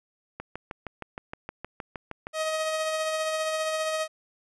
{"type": "click train", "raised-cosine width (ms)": 0.5, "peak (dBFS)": -20, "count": 13, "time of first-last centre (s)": [0.4, 2.269], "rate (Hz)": 6.42}
{"type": "tone with tremolo", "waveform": "sawtooth", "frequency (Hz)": 630, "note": "D#5", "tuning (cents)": 21, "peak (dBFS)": -21, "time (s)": [2.33, 4.08], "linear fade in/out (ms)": 50, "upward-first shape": "triangle", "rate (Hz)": 15, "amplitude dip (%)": 35}
{"effects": ["resampled to 24000 Hz"]}